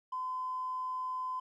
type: tone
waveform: triangle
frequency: 1021 Hz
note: C6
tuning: 43 cents flat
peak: -30 dBFS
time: 0.12-1.4 s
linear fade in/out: 10 ms
effects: tanh soft clip ceiling -32 dBFS